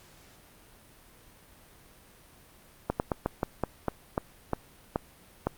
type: slowing click train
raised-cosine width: 1 ms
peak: -12 dBFS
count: 11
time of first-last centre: 2.9-5.47 s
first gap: 99 ms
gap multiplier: 1.2
effects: pink hiss -56 dBFS RMS until 5.57 s + Opus 48 kbps